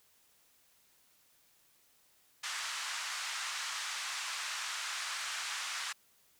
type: band-pass noise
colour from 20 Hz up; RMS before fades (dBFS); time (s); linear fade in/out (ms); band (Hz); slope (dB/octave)
pink; -39; 2.43-5.93; 10; 1100 to 8200; 24
effects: white hiss -68 dBFS RMS until 6.39 s